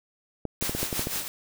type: clicks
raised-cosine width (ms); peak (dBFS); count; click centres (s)
2; -16; 8; 0.453 / 0.625 / 0.695 / 0.75 / 0.83 / 0.928 / 0.994 / 1.071
type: noise with tremolo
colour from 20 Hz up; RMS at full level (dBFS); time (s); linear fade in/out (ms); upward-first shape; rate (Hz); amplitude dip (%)
white; -29; 0.61-1.28; 0; sine; 5.9; 60
effects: none